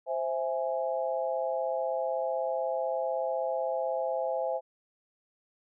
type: chord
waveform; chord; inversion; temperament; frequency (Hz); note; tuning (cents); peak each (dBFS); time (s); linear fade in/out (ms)
sine; C augmented; none; equal; 523.3 / 659.3 / 830.6; C5 / E5 / G#5; 0 / 0 / 0; -31 / -32 / -35; 0.06-4.61; 50
effects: none